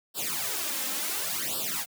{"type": "noise with flanger", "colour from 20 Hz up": "white", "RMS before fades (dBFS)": -31, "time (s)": [0.14, 1.86], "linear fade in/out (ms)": 50, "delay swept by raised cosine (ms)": [0.23, 3.83], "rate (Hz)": 0.7, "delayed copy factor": 1, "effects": ["high-pass 150 Hz 12 dB/octave"]}